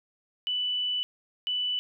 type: tone pair in turn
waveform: sine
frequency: 2979 / 2979 Hz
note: F#7 / F#7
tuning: +11 / +11 cents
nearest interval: unison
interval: 0 cents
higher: neither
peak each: -26 dBFS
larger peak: neither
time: 0.47-1.03 / 1.47-1.79 s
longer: first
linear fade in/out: 0 ms
effects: none